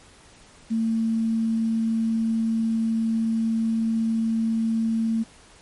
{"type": "tone with quantisation", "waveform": "sine", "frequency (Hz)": 225, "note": "A3", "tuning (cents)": 39, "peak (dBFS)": -20, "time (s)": [0.7, 5.24], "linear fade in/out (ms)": 20, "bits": 8, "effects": ["pink hiss -51 dBFS RMS until 5.61 s", "MP3 48 kbps"]}